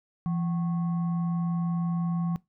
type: tone with frequency modulation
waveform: sine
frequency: 170.2 Hz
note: F3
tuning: 44 cents flat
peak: -25 dBFS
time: 0.26-2.36 s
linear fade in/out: 0 ms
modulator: 926 Hz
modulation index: 0.23
effects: noise-tail reverb RT60 0.2 s tail -21 dB re dry